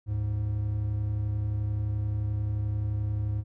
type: tone pair together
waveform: triangle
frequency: 73.42 / 104.89 Hz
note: D2 / G#2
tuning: 0 / +18 cents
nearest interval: tritone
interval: 618 cents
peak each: -32 / -25 dBFS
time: 0.06-3.44 s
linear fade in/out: 50 ms
effects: none